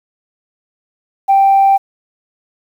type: tone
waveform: sine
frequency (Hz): 784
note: G5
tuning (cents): 0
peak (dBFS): -5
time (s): 1.28-1.78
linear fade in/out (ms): 20
effects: tanh soft clip ceiling -3 dBFS + 7-bit